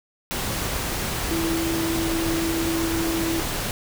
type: tone in noise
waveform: sine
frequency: 329.6 Hz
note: E4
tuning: in tune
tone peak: -23 dBFS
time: 1.31-3.4 s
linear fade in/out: 0 ms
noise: pink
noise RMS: -27 dBFS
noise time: 0.31-3.71 s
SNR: +1 dB
effects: none